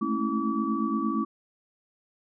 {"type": "tone cluster", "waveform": "sine", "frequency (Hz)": [215.2, 223.7, 272.9, 326.9, 1147], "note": ["A3", "A3", "C#4", "E4", "D6"], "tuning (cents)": [-38, 29, -27, -14, -41], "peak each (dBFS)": -31, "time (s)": [0.01, 1.25], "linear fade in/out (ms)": 10, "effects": []}